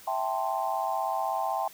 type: chord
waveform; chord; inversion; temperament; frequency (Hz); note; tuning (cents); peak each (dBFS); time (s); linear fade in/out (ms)
sine; A minor seventh; second; equal; 659.3 / 784 / 880 / 1046.5; E5 / G5 / A5 / C6; 0 / 0 / 0 / 0; -33 / -30 / -33 / -34; 0.07-1.68; 5
effects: white hiss -51 dBFS RMS until 1.73 s